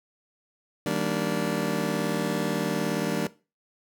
25% pulse chord, Eb major seventh, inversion none, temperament just, 155.56 / 194.45 / 233.3 / 291.7 Hz, Eb3 / G3 / Bb3 / D4, 0 / -14 / +2 / -12 cents, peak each -28 / -27 / -28 / -27 dBFS, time 0.86-3.27 s, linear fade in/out 2 ms, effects noise-tail reverb RT60 0.3 s tail -18 dB re dry

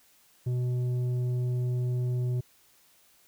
sine tone with tanh clipping, 124.2 Hz, B2, 10 cents sharp, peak -27 dBFS, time 0.46-2.41 s, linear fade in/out 10 ms, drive 7 dB, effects white hiss -62 dBFS RMS until 3.27 s

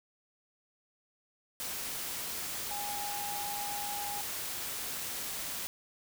sine tone in noise, 820 Hz, G#5, 22 cents flat, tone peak -38 dBFS, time 2.71-4.21 s, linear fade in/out 0 ms, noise white, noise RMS -38 dBFS, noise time 1.6-5.67 s, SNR -3 dB, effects none

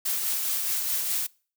blue noise with tremolo, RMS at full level -26 dBFS, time 0.05-1.27 s, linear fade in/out 10 ms, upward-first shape triangle, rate 4.8 Hz, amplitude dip 35%, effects noise-tail reverb RT60 0.4 s tail -24 dB re dry

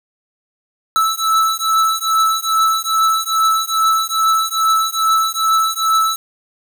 square beating tone pair, 1312 / 1314.4 Hz, E6 / E6, -9 / -5 cents, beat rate 2.4 Hz, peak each -17 dBFS, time 0.96-6.16 s, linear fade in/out 0 ms, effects 7-bit

